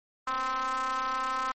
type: ring-modulated tone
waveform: square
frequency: 128.2 Hz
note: C3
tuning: 35 cents flat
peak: -26 dBFS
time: 0.27-1.52 s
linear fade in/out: 5 ms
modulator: 1170 Hz
effects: MP3 32 kbps